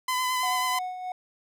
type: tone with vibrato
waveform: sawtooth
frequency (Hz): 1013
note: B5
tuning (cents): +44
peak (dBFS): -21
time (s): 0.08-0.79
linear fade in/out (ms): 5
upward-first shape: sine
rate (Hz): 9.2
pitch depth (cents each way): 20
type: tone with tremolo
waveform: triangle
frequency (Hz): 735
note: F#5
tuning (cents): -12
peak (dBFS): -27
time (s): 0.43-1.12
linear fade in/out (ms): 2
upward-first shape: sine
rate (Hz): 3.2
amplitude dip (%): 50
effects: none